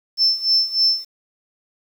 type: tone with tremolo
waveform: sine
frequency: 5310 Hz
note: E8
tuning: 12 cents sharp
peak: -11 dBFS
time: 0.17-1.05 s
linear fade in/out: 50 ms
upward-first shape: sine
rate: 3.3 Hz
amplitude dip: 85%
effects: tanh soft clip ceiling -8 dBFS + 8-bit